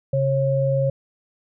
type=tone pair together; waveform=sine; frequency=136 / 544 Hz; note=C#3 / C#5; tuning=-33 / -33 cents; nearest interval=2 octaves; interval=2400 cents; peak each=-20 dBFS; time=0.13-0.9 s; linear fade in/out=5 ms; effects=none